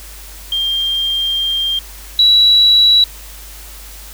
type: tone pair in turn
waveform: sine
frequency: 3192 / 3914 Hz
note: G7 / B7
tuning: +31 / -16 cents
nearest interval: major third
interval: 353 cents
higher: second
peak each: -14 / -6 dBFS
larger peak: second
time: 0.52-1.79 / 2.19-3.04 s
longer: first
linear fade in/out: 2 ms
effects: added 50 Hz sine -34 dBFS peak until 4.13 s + white hiss -36 dBFS RMS until 4.13 s